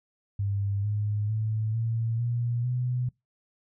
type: tone with pitch steps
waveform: sine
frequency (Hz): 100 / 104.49 / 109.18 / 114.08 / 119.2 / 124.54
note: G2 / G#2 / A2 / A#2 / A#2 / B2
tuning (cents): +35 / +11 / -13 / -37 / +39 / +15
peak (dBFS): -25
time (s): 0.39-3.09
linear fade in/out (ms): 5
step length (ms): 450
effects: noise-tail reverb RT60 0.2 s tail -24 dB re dry